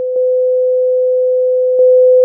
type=tone with level steps; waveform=sine; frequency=507 Hz; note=B4; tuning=45 cents sharp; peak=-14 / -9 / -4 dBFS; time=0-2.24 s; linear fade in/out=0 ms; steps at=0.16 / 1.79 s; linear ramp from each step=2 ms; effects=none